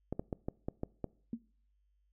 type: clicks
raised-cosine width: 2 ms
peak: -22 dBFS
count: 7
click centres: 0.126 / 0.195 / 0.328 / 0.485 / 0.685 / 0.834 / 1.043 s
type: tone with exponential decay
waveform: sine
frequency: 231 Hz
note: A#3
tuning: 16 cents flat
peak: -31 dBFS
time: 1.33-1.42 s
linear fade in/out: 2 ms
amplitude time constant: 18 ms
effects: noise-tail reverb RT60 0.5 s tail -23 dB re dry + added 50 Hz sine -70 dBFS peak until 2.12 s